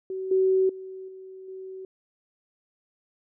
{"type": "tone with level steps", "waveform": "sine", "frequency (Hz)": 378.3, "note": "F#4", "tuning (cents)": 38, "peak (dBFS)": [-29, -18, -36, -40, -36], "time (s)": [0.1, 1.85], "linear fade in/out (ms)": 2, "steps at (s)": [0.31, 0.69, 1.08, 1.48], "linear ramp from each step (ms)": 5, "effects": []}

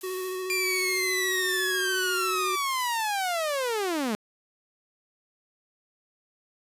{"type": "noise with tremolo", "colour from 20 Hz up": "blue", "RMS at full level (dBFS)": -40, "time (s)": [0.01, 3.32], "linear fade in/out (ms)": 0, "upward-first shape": "sine", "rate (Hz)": 1.5, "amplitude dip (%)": 70}
{"type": "tone with vibrato", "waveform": "square", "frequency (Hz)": 371.3, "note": "F#4", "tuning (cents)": 6, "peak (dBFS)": -31, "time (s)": [0.03, 2.56], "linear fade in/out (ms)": 10, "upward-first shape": "square", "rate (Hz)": 14, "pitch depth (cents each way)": 15}
{"type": "linear sweep", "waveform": "sawtooth", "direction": "down", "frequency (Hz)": [2397, 201.2], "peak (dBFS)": -22, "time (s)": [0.5, 4.15], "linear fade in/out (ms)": 0}
{"effects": ["resampled to 32000 Hz"]}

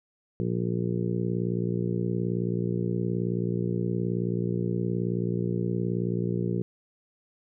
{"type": "harmonic tone", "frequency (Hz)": 58.9, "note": "A#1", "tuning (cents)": 19, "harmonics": [2, 3, 4, 5, 6, 7, 8], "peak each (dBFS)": [-30, -29, -36, -43, -33, -35, -40], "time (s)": [0.4, 6.62], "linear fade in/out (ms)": 0, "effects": []}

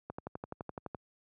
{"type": "click train", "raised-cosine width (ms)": 1, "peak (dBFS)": -25, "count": 11, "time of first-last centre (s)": [0.1, 0.947], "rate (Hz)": 11.8, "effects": ["high-pass 80 Hz 12 dB/octave"]}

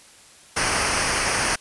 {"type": "noise with comb filter", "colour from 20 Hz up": "pink", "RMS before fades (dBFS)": -22, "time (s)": [0.56, 1.56], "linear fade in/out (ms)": 10, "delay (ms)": 0.27, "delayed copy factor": -0.65, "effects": ["white hiss -49 dBFS RMS until 1.6 s", "resampled to 24000 Hz"]}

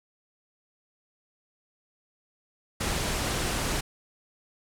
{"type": "low-pass noise", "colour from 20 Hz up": "pink", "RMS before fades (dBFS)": -29, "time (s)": [2.8, 3.81], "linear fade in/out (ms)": 10, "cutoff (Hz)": 11000, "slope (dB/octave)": 24, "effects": []}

